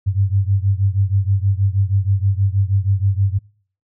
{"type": "beating tone pair", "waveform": "sine", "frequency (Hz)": [95.9, 102.2], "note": ["G2", "G#2"], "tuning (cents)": [-37, -27], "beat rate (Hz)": 6.3, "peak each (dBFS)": [-16, -18], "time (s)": [0.06, 3.39], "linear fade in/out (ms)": 20, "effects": ["noise-tail reverb RT60 0.5 s tail -25 dB re dry"]}